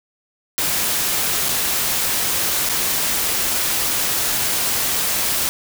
white noise with dropouts, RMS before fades -20 dBFS, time 0.58-5.49 s, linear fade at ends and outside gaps 0 ms, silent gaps 1.486-1.49 / 2.689-2.696 s, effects none

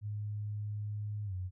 sine tone with pitch glide, 104.6 to 92.12 Hz, G#2 to F#2, +13 to -7 cents, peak -35 dBFS, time 0.01-1.51 s, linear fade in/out 50 ms, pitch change -220 cents, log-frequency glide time 1.25-1.34 s, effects none

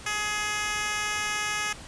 10% pulse tone with high-pass filter, 420 Hz, G#4, 19 cents sharp, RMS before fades -29 dBFS, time 0.06-1.73 s, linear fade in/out 5 ms, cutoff 1300 Hz, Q 0.62, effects pink hiss -44 dBFS RMS until 1.87 s + resampled to 22050 Hz

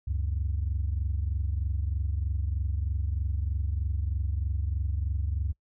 sine tone pair together, 69.3 / 92.5 Hz, C#2 / F#2, 0 / 0 cents, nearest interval perfect fourth, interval 500 cents, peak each -27 / -30 dBFS, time 0.07-5.53 s, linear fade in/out 10 ms, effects noise-tail reverb RT60 0.1 s tail -26 dB re dry + tanh soft clip ceiling -20 dBFS

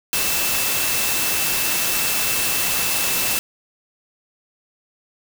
sine tone in noise, 2654 Hz, E7, 11 cents sharp, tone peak -28 dBFS, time 0.13-3.39 s, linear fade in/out 0 ms, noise white, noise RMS -21 dBFS, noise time 0.13-3.39 s, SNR -10 dB, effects none

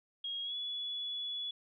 sine tone with pitch glide, 3276 to 3409 Hz, G#7 to G#7, -24 to +45 cents, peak -36 dBFS, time 0.24-1.51 s, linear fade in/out 5 ms, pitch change +69 cents, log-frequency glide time 0.43-0.55 s, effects none

